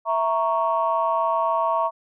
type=chord; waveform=sine; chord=A# diminished; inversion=second; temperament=equal; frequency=659.3 / 932.3 / 1108.7 Hz; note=E5 / A#5 / C#6; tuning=0 / 0 / 0 cents; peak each=-23 dBFS; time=0.05-1.91 s; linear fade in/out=50 ms; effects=tanh soft clip ceiling -10 dBFS